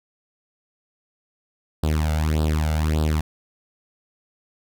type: tone with flanger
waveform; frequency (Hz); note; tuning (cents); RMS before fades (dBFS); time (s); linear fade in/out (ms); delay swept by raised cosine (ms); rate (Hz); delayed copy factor
sawtooth; 77.4; D#2; -9; -21; 1.83-3.21; 5; 0.23 to 1.43; 1.7; +0.85
effects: none